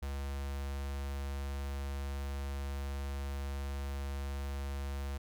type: tone with notch filter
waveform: square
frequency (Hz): 69.3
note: C#2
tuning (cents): 0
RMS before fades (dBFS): -38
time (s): 0.02-5.18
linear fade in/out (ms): 10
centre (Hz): 270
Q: 1.3
effects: none